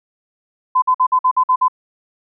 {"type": "tone bursts", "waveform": "sine", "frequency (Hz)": 1018, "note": "C6", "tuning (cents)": -48, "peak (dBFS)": -10, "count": 8, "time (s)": [0.75, 1.683], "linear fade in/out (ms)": 10, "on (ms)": 72, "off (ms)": 51, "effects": []}